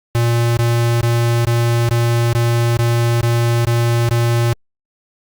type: tone bursts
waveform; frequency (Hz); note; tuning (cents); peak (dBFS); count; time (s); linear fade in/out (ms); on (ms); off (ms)
square; 117.8; A#2; +19; -13; 10; 0.15-4.53; 0; 420; 20
effects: Opus 48 kbps